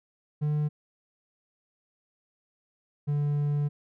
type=tone pair in turn; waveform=triangle; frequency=149.7 / 145.77 Hz; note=D3 / D3; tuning=+33 / -13 cents; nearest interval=unison; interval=46 cents; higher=first; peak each=-22 dBFS; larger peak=neither; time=0.41-0.69 / 3.07-3.69 s; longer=second; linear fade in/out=20 ms; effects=none